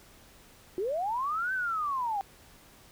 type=linear two-way sweep; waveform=sine; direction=up then down; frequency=349.2 to 1560 to 772 Hz; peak=-28 dBFS; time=0.78-2.21 s; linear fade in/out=0 ms; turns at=1.53 s; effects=pink hiss -56 dBFS RMS until 2.91 s